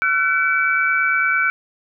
sine tone cluster, 1359 / 1508 / 2295 Hz, F6 / F#6 / D7, -48 / +32 / -40 cents, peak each -21 / -18 / -20 dBFS, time 0.02-1.5 s, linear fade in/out 0 ms, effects none

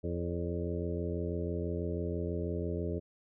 harmonic tone with a mistuned harmonic, 86.1 Hz, F2, 24 cents flat, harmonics 1 / 2 / 3 / 4 / 5 / 6 / 7, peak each -36 / -39 / -42 / -40 / -39 / -45 / -45 dBFS, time 0.03-3 s, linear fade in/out 20 ms, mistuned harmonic 6, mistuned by +59 cents, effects none

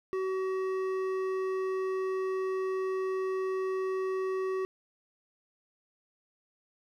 sine tone with hard clipping, 378.1 Hz, F#4, 38 cents sharp, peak -31 dBFS, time 0.13-4.65 s, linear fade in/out 0 ms, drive 10 dB, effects none

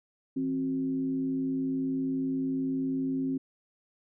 sine tone with frequency modulation, 265.3 Hz, C4, 24 cents sharp, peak -27 dBFS, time 0.36-3.38 s, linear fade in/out 10 ms, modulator 100 Hz, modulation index 0.43, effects none

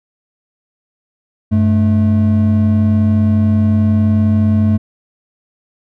triangle tone pair together, 97.2 / 216.4 Hz, G2 / A3, -14 / -29 cents, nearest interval octave + major second, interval 1385 cents, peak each -10 dBFS, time 1.51-4.78 s, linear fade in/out 20 ms, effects none

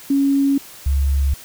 sine tone pair in turn, 277.2 / 69.13 Hz, C#4 / C#2, 0 / -4 cents, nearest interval 2 octaves, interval 2404 cents, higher first, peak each -13 / -14 dBFS, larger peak first, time 0.1-0.58 / 0.86-1.34 s, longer neither, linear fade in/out 5 ms, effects white hiss -40 dBFS RMS until 1.44 s

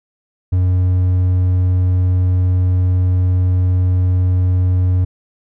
triangle tone, 91.2 Hz, F#2, 24 cents flat, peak -9 dBFS, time 0.52-5.05 s, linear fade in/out 10 ms, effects none

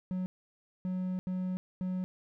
triangle tone bursts at uneven times, 184.2 Hz, F#3, 7 cents flat, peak -29 dBFS, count 4, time 0.11-0.26 / 0.85-1.19 / 1.27-1.57 / 1.81-2.04 s, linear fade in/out 0 ms, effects none

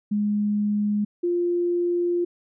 sine tone pair in turn, 207.7 / 349.3 Hz, G#3 / F4, 0 / 0 cents, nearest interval major sixth, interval 900 cents, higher second, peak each -20 dBFS, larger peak neither, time 0.11-1.05 / 1.23-2.25 s, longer second, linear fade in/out 10 ms, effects none

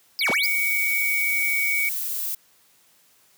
square linear two-way sweep, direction down then up, 5190 to 144 to 5190 Hz, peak -24 dBFS, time 0.19-0.46 s, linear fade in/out 0 ms, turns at 0.3 s
sine tone, 2255 Hz, C#7, 29 cents sharp, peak -21 dBFS, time 0.21-1.89 s, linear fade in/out 2 ms
violet noise, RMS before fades -28 dBFS, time 0.43-2.35 s, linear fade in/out 5 ms
effects white hiss -59 dBFS RMS until 3.37 s + high-pass 80 Hz 12 dB/octave

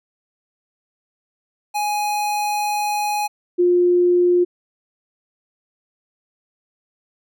square / sine tone pair in turn, 833 / 354.4 Hz, G#5 / F4, +5 / +25 cents, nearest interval octave + minor third, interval 1480 cents, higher first, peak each -20 / -12 dBFS, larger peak second, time 1.74-3.28 / 3.58-4.45 s, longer first, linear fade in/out 20 ms, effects none

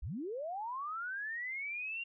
sine linear sweep, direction up, 38.89 to 2794 Hz, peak -37 dBFS, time 0.02-2.04 s, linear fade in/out 10 ms, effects none

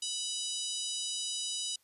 harmonic tone with a mistuned harmonic, 987.8 Hz, B5, in tune, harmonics 3 / 4 / 5 / 6 / 7 / 8 / 9 / 10, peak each -40 / -40 / -41 / -43 / -42 / -46 / -44 / -45 dBFS, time 0.02-1.76 s, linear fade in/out 5 ms, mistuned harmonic 4, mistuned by -36 cents, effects white hiss -70 dBFS RMS until 1.83 s + resampled to 32000 Hz

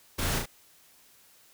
pink noise with echo, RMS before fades -31 dBFS, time 0.18-0.39 s, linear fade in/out 10 ms, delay 35 ms, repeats 2, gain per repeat -3 dB, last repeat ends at 0.46 s, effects white hiss -59 dBFS RMS until 1.53 s

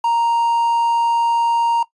triangle tone with quantisation, 932.3 Hz, A#5, in tune, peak -12 dBFS, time 0.04-1.83 s, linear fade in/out 5 ms, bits 7, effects noise-tail reverb RT60 0.1 s tail -17 dB re dry + resampled to 24000 Hz

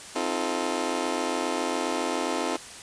20% pulse chord, F dominant seventh, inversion second, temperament just, 261.9 / 314.3 / 349.2 / 436.5 Hz, C4 / Eb4 / F4 / A4, +2 / +18 / 0 / -14 cents, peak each -27 dBFS, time 0.15-2.57 s, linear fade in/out 10 ms, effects white hiss -42 dBFS RMS until 2.82 s + resampled to 22050 Hz

